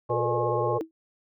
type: harmonic tone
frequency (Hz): 119.8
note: A#2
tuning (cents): +48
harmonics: 1 / 3 / 5 / 7 / 9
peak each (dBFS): -31 / -31 / -31 / -31 / -31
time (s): 0.09-0.79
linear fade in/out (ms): 20
type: tone with vibrato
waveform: sine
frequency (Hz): 467.3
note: A#4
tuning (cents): +4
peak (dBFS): -27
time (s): 0.1-0.81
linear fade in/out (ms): 0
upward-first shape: triangle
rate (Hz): 17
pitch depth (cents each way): 150
type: tone with exponential decay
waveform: sine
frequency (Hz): 322.8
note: E4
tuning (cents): -36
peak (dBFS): -26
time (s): 0.81-0.91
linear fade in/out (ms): 1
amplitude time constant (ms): 20
effects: none